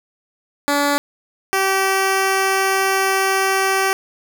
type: tone pair in turn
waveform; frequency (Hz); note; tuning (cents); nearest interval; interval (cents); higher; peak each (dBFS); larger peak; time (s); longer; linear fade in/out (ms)
10% pulse; 286.8 / 385.6; D4 / G4; -41 / -28; perfect fourth; 513; second; -7; neither; 0.68-0.98 / 1.53-3.93; second; 0
effects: none